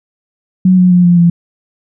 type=tone with pitch steps; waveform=sine; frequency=185 / 181.51 / 178.08 / 174.72 / 171.42 Hz; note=F#3 / F#3 / F3 / F3 / F3; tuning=0 / -33 / +34 / +1 / -32 cents; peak=-4 dBFS; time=0.65-1.3 s; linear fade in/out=5 ms; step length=130 ms; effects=none